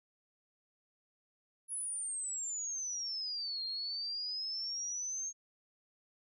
sine exponential two-way sweep, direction down then up, 10548 to 4186 to 6490 Hz, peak -36 dBFS, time 1.68-5.33 s, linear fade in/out 50 ms, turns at 3.64 s, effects none

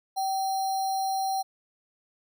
sine tone with sample-and-hold, 770 Hz, G5, 31 cents flat, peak -25 dBFS, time 0.16-1.43 s, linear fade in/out 20 ms, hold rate 4900 Hz, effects none

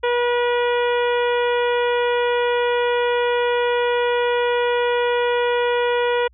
harmonic tone, 483.6 Hz, B4, 36 cents flat, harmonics 1 / 2 / 3 / 4 / 5 / 6 / 7, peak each -18 / -24 / -28 / -30 / -32 / -34 / -35 dBFS, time 0.03-6.28 s, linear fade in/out 10 ms, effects added 60 Hz sine -50 dBFS peak until 6.33 s

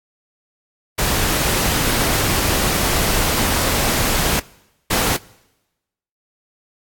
pink noise bursts at uneven times, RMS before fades -18 dBFS, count 2, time 0.98-4.4 / 4.9-5.17 s, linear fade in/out 10 ms, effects noise-tail reverb RT60 1.0 s tail -23 dB re dry + AAC 64 kbps

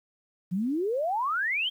sine exponential sweep, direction up, 170 to 3269 Hz, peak -25 dBFS, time 0.51-1.7 s, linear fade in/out 20 ms, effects 10-bit

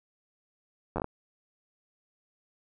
slowing click train, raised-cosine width 1 ms, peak -17 dBFS, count 6, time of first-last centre 0.96-1.044 s, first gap 10 ms, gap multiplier 1.26, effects none

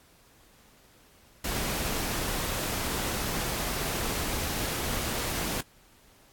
pink noise, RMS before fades -31 dBFS, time 1.44-5.61 s, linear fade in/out 5 ms, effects pink hiss -59 dBFS RMS until 6.32 s + AAC 64 kbps

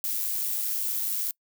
violet noise with amplitude modulation, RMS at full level -27 dBFS, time 0.04-1.31 s, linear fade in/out 2 ms, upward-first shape sine, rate 106 Hz, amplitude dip 40%, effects noise-tail reverb RT60 0.1 s tail -26 dB re dry

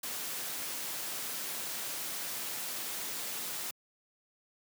white noise, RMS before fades -38 dBFS, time 0.03-3.71 s, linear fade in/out 5 ms, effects high-pass 150 Hz 12 dB/octave

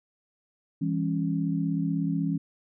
sine tone cluster, 166.3 / 202.6 / 275.6 Hz, E3 / G#3 / C#4, +16 / -43 / -10 cents, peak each -27 / -32 / -29 dBFS, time 0.81-2.38 s, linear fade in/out 10 ms, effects none

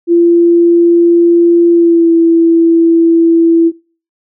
sine tone with pitch glide, 341.9 to 332.4 Hz, F4 to E4, -37 to +15 cents, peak -4 dBFS, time 0.07-3.72 s, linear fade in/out 50 ms, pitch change -48 cents, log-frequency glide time 1.7-2.12 s, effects noise-tail reverb RT60 0.4 s tail -24 dB re dry

